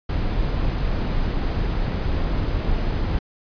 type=noise; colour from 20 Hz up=brown; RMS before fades=-22 dBFS; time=0.09-3.19 s; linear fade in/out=5 ms; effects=resampled to 11025 Hz